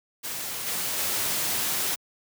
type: noise with level steps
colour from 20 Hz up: white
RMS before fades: -33 / -29 / -27 dBFS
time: 0.23-1.96 s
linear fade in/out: 20 ms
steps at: 0.66 / 0.98 s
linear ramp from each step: 10 ms
effects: high-pass 80 Hz 12 dB/octave